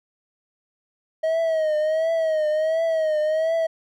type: tone with vibrato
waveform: triangle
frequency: 633 Hz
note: D#5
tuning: 30 cents sharp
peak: -17 dBFS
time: 1.23-3.67 s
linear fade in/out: 10 ms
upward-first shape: triangle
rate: 1.4 Hz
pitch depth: 81 cents each way
effects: none